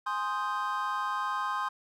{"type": "chord", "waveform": "triangle", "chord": "Ab major seventh", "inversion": "none", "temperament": "equal", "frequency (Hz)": [830.6, 1046.5, 1244.5, 1568], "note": ["Ab5", "C6", "Eb6", "G6"], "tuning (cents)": [0, 0, 0, 0], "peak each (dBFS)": [-36, -30, -33, -36], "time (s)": [0.06, 1.69], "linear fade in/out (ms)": 10, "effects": []}